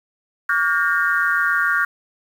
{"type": "tone cluster", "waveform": "sine", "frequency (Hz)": [1140, 1423, 1590, 1833], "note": ["C#6", "F6", "G6", "A#6"], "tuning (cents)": [48, 32, 24, -30], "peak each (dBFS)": [-24, -19, -21, -24], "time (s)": [0.49, 1.85], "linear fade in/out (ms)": 5, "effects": ["7-bit"]}